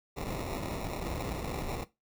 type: noise with sample-and-hold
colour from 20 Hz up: pink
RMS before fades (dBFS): -36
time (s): 0.16-1.85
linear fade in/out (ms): 20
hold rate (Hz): 1575
effects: noise-tail reverb RT60 0.2 s tail -17 dB re dry